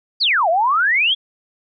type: exponential two-way sweep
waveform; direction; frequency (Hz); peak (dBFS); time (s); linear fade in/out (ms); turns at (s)
sine; down then up; 4978 to 632 to 3435; -13; 0.2-1.15; 20; 0.49
effects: none

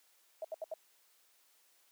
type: tone bursts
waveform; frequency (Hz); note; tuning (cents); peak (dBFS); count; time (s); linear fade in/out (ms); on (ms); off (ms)
sine; 638; D#5; +43; -36; 4; 0.42-0.739; 2; 25; 73
effects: white hiss -69 dBFS RMS until 1.91 s + high-pass 400 Hz 12 dB/octave

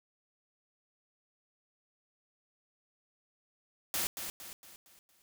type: noise with echo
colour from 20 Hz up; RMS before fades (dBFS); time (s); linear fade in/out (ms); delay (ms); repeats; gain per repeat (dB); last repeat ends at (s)
white; -33; 3.94-4.07; 0; 230; 5; -7; 5.22
effects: none

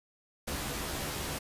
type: noise with comb filter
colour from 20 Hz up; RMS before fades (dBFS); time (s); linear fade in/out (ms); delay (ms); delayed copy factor
pink; -36; 0.47-1.39; 10; 14; +0.6
effects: resampled to 32000 Hz

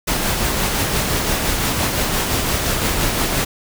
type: noise with tremolo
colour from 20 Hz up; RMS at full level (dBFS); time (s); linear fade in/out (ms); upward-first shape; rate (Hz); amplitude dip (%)
pink; -18; 0.07-3.45; 10; sine; 5.8; 30
effects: none

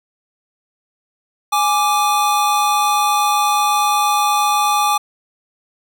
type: tone pair together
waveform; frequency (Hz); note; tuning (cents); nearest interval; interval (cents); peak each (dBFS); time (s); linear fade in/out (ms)
square; 830.6 / 1176.5; G#5 / D6; 0 / +3; tritone; 603; -17; 1.52-4.98; 10
effects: none

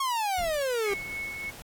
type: exponential sweep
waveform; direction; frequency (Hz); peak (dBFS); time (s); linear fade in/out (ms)
45% pulse; down; 1108.7 to 388.7; -26; 0-0.94; 5
type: noise with exponential decay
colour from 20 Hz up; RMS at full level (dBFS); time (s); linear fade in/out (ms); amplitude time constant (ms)
brown; -36; 0.38-0.89; 5; 110
type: tone with tremolo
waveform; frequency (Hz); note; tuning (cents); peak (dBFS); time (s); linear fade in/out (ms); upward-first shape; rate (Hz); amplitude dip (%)
sine; 2200; C#7; -14; -31; 0.84-1.51; 20; sine; 3.4; 40
type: noise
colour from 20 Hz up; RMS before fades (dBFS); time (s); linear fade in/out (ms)
pink; -45; 0.9-1.62; 0
effects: AAC 64 kbps

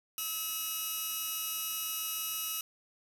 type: tone pair together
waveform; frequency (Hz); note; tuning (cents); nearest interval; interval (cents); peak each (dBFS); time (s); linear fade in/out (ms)
5% pulse; 1291.8 / 2900; E6 / F#7; -35 / -35; octave + major second; 1400; -27 / -27; 0.18-2.61; 2
effects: 8-bit

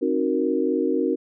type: chord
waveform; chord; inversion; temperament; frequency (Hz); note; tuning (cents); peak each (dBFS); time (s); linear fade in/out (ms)
sine; C half-diminished seventh; none; equal with one note detuned; 267.3 / 311.1 / 370 / 466.2; C4 / Eb4 / Gb4 / Bb4; +37 / 0 / 0 / 0; -25; 0.01-1.16; 20
effects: none

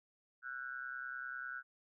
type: tone with amplitude modulation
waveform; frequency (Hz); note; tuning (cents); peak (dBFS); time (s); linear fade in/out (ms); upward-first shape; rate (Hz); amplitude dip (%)
sine; 1480; F#6; 0; -37; 0.42-1.63; 50; sine; 130; 95
effects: none

